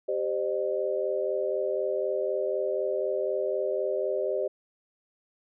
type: chord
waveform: sine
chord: C minor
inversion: second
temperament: equal with one note detuned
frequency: 392 / 523.3 / 607.3 Hz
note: G4 / C5 / Eb5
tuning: 0 / 0 / -42 cents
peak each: -30 dBFS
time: 0.08-4.48 s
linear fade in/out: 10 ms
effects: none